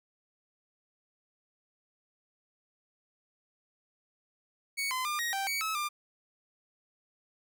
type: tone with pitch steps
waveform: sawtooth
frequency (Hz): 2229 / 1025 / 1201 / 1883 / 782 / 2250 / 1294 / 1195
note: C#7 / C6 / D6 / A#6 / G5 / C#7 / E6 / D6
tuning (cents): +9 / -36 / +38 / +17 / -4 / +25 / -32 / +30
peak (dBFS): -27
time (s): 4.77-5.89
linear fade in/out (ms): 20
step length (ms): 140
effects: none